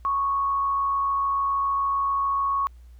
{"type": "tone with frequency modulation", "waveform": "sine", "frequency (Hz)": 1107, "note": "C#6", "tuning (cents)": -3, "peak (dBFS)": -21, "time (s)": [0.05, 2.67], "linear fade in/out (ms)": 0, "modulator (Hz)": 86.9, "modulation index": 0.27, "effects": ["added 60 Hz sine -44 dBFS peak until 2.99 s", "pink hiss -66 dBFS RMS until 2.99 s"]}